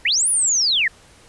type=linear two-way sweep; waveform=sine; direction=up then down; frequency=1692 to 9990 to 1692 Hz; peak=-15 dBFS; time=0.05-0.88 s; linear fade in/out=5 ms; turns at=0.29 s; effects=pink hiss -49 dBFS RMS until 1.28 s + resampled to 24000 Hz

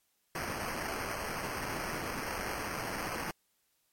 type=noise with sample-and-hold; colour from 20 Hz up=white; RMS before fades=-37 dBFS; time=0.35-3.31 s; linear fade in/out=2 ms; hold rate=3675 Hz; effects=white hiss -75 dBFS RMS until 3.92 s + MP3 64 kbps

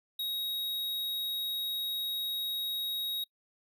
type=tone; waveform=square; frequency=3788 Hz; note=A#7; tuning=27 cents sharp; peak=-33 dBFS; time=0.19-3.24 s; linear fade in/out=5 ms; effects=noise-tail reverb RT60 0.1 s tail -22 dB re dry

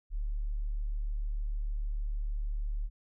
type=tone; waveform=sine; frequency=36.73 Hz; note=D1; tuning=1 cent sharp; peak=-30 dBFS; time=0.1-2.9 s; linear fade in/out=50 ms; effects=none

